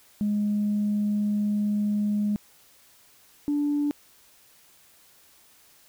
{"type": "tone pair in turn", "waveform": "sine", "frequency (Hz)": [207.7, 291.3], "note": ["G#3", "D4"], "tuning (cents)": [0, -14], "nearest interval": "tritone", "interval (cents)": 586, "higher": "second", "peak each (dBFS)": -21, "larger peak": "neither", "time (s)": [[0.21, 2.36], [3.48, 3.91]], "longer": "first", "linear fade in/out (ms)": 0, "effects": ["tanh soft clip ceiling -18 dBFS", "white hiss -57 dBFS RMS until 5.88 s"]}